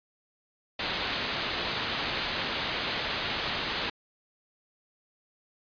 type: low-pass noise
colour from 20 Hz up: white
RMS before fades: -32 dBFS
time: 0.79-3.9 s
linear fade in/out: 5 ms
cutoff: 4400 Hz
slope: 48 dB/octave
effects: resampled to 11025 Hz